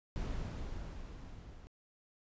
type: noise with level ramp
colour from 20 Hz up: brown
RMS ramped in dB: -37 to -52 dBFS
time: 0.16-1.67 s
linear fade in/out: 0 ms
effects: resampled to 16000 Hz